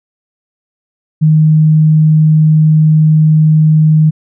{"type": "tone", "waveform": "sine", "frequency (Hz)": 155.56, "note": "D#3", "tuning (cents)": 0, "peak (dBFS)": -4, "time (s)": [1.21, 4.11], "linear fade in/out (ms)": 20, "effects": []}